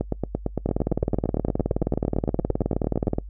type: two click trains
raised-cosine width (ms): 2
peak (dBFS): -10 / -9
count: 29 / 48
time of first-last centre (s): 0.01-3.185 / 0.66-3.134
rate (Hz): 8.82 / 19
effects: noise-tail reverb RT60 0.1 s tail -24 dB re dry + added 50 Hz sine -35 dBFS peak until 3.29 s